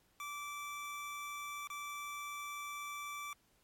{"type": "tone with dropouts", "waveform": "25% pulse", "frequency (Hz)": 1164, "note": "D6", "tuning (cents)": -16, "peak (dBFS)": -38, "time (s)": [0.2, 3.33], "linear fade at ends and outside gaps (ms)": 1, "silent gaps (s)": [1.673, 1.701], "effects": ["pink hiss -72 dBFS RMS until 3.63 s", "MP3 64 kbps"]}